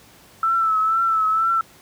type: tone with vibrato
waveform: sine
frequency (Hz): 1318.5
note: E6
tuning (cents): 0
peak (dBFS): -16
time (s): 0.43-1.61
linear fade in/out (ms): 2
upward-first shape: triangle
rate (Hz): 2.1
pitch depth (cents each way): 53
effects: pink hiss -49 dBFS RMS until 1.81 s + high-pass 80 Hz 12 dB/octave